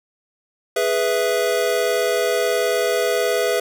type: chord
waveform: square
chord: E major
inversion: first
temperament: equal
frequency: 415.3 / 493.9 / 659.3 Hz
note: G#4 / B4 / E5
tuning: 0 / 0 / 0 cents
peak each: -23 / -22 / -23 dBFS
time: 0.76-3.6 s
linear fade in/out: 5 ms
effects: none